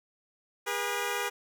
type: tone pair together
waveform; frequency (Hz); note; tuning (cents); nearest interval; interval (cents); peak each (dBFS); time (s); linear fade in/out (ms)
10% pulse; 406.4 / 483.3; G#4 / B4; -38 / -38; minor third; 300; -24; 0.66-1.3; 20
effects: none